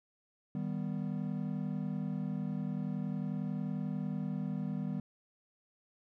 triangle chord, Eb augmented, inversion none, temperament equal, 155.56 / 196 / 246.9 Hz, Eb3 / G3 / B3, 0 / 0 / 0 cents, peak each -36 / -35 / -38 dBFS, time 0.55-5 s, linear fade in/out 2 ms, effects none

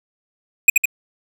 square tone with echo, 2489 Hz, D#7, in tune, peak -5 dBFS, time 0.68-0.7 s, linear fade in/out 5 ms, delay 78 ms, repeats 2, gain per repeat -4 dB, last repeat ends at 0.856 s, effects none

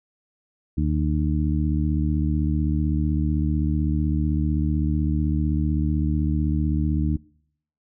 harmonic tone, 75.8 Hz, D#2, 45 cents flat, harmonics 1 / 2 / 3 / 4, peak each -22 / -25 / -27 / -28 dBFS, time 0.77-7.17 s, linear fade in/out 10 ms, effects noise-tail reverb RT60 0.7 s tail -24 dB re dry

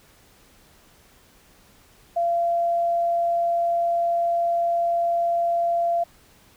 sine tone, 685 Hz, F5, 34 cents flat, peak -19 dBFS, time 2.16-6.04 s, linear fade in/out 10 ms, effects pink hiss -55 dBFS RMS until 6.56 s

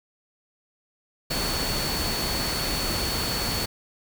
sine tone in noise, 4435 Hz, C#8, in tune, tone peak -30 dBFS, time 1.3-3.66 s, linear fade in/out 10 ms, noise pink, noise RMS -28 dBFS, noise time 1.3-3.66 s, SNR -5 dB, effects none

